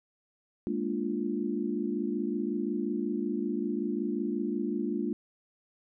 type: chord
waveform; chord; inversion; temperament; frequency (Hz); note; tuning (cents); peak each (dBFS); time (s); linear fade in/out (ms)
sine; Bb dominant seventh; third; equal; 207.7 / 233.1 / 293.7 / 349.2; Ab3 / Bb3 / D4 / F4; 0 / 0 / 0 / 0; -34; 0.67-5.13; 0
effects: none